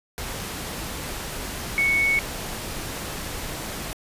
sine tone in noise, 2217 Hz, C#7, in tune, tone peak -18 dBFS, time 1.78-2.19 s, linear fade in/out 0 ms, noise pink, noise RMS -32 dBFS, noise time 0.18-3.93 s, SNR +11 dB, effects resampled to 32000 Hz

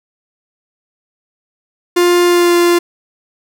45% pulse tone with pitch glide, 351.8 to 347.4 Hz, F4 to F4, +13 to -9 cents, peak -8 dBFS, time 1.96-2.79 s, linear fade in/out 10 ms, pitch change -22 cents, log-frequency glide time 2.26-2.55 s, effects none

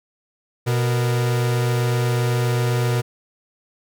45% pulse tone pair together, 122.6 / 462.6 Hz, B2 / A#4, -12 / -13 cents, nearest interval octave + major seventh, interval 2299 cents, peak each -18 / -28 dBFS, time 0.66-3.02 s, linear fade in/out 20 ms, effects none

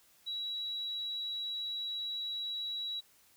sine tone, 3897 Hz, B7, 24 cents flat, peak -35 dBFS, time 0.26-3.01 s, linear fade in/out 20 ms, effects white hiss -65 dBFS RMS until 3.36 s

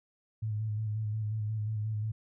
sine tone with vibrato, 107.7 Hz, A2, 37 cents flat, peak -30 dBFS, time 0.42-2.12 s, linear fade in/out 10 ms, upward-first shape square, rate 5.6 Hz, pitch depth 31 cents each way, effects none

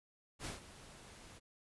pink noise with ADSR envelope, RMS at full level -42 dBFS, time 0.39-1.4 s, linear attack 65 ms, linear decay 140 ms, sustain -14 dB, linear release 29 ms, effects resampled to 24000 Hz

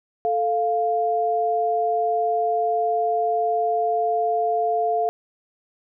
sine tone pair together, 440 / 698.5 Hz, A4 / F5, 0 / 0 cents, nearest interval minor sixth, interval 800 cents, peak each -24 / -20 dBFS, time 0.25-5.09 s, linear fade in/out 0 ms, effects none

